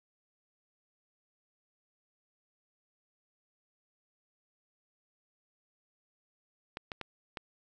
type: clicks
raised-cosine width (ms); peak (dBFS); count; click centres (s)
0.3; -22; 4; 6.771 / 6.918 / 7.013 / 7.372
effects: none